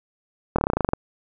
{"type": "slowing click train", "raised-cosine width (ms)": 1, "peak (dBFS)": -6, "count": 12, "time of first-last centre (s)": [0.56, 0.934], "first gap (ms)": 25, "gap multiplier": 1.06, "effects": []}